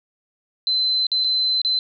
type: tone with dropouts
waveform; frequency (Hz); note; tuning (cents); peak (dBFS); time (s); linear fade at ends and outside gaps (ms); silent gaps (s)
sine; 4060; B7; +47; -17; 0.67-1.79; 1; 1.068-1.117 / 1.24-1.244 / 1.617-1.648
effects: none